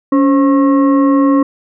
sine tone with frequency modulation, 280 Hz, C#4, 18 cents sharp, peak -7 dBFS, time 0.12-1.43 s, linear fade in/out 5 ms, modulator 807 Hz, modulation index 0.62, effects none

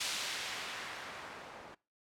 blue noise with low-pass filter sweep, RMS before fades -42 dBFS, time 0-1.75 s, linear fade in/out 10 ms, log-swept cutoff 4700 to 750 Hz, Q 0.76, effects noise-tail reverb RT60 0.3 s tail -22 dB re dry

